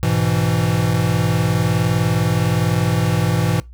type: chord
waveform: square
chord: E major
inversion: first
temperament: equal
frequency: 103.83 / 123.47 / 164.81 Hz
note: G#2 / B2 / E3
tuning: 0 / 0 / 0 cents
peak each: -21 / -21 / -20 dBFS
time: 0.03-3.6 s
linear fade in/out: 0 ms
effects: noise-tail reverb RT60 0.2 s tail -22 dB re dry + added 60 Hz sine -36 dBFS peak until 3.73 s